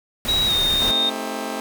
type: noise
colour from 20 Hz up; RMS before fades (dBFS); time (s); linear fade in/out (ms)
pink; -27; 0.25-0.91; 0
type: tone with pitch glide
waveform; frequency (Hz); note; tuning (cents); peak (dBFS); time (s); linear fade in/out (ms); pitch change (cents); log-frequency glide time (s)
sine; 3835 to 3681; A#7 to A#7; +48 to -23; -17; 0.28-1.1; 10; -71; 0.47-0.53
type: chord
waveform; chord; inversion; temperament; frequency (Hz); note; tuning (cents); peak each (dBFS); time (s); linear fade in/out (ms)
15% pulse; A half-diminished seventh; none; just; 220 / 264 / 316.8 / 396; A3 / C4 / Eb4 / G4; 0 / +16 / +31 / +18; -24 / -24 / -27 / -30; 0.82-1.6; 0
effects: none